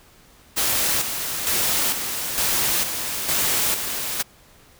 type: noise with tremolo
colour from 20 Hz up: white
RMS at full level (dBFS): -21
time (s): 0.56-4.23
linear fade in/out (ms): 20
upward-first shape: square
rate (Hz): 1.1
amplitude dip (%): 50
effects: pink hiss -52 dBFS RMS until 4.79 s